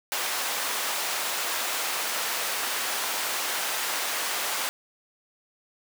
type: high-pass noise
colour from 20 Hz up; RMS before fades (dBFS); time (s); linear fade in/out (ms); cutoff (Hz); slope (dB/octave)
pink; -29; 0.12-4.69; 0; 780; 12
effects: none